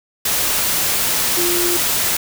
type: tone in noise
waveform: sine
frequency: 349 Hz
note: F4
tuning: 1 cent flat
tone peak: -20 dBFS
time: 1.37-1.77 s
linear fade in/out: 5 ms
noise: white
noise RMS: -18 dBFS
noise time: 0.25-2.17 s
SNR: -5 dB
effects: none